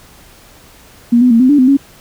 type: tone with pitch steps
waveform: sine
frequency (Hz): 237.1 / 249.9 / 229.5 / 256.5 / 290.6 / 255.5 / 276.8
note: A#3 / B3 / A#3 / C4 / D4 / C4 / C#4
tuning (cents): +30 / +21 / -27 / -34 / -18 / -41 / -2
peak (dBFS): -5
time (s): 1.12-1.771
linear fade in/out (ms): 10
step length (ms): 93
effects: pink hiss -42 dBFS RMS until 2 s